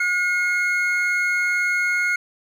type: tone pair together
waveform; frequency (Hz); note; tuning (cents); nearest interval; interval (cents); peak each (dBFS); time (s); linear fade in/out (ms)
triangle; 1440 / 2158; F#6 / C#7; -47 / -47; perfect fifth; 700; -20 / -19; 0-2.16; 5
effects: none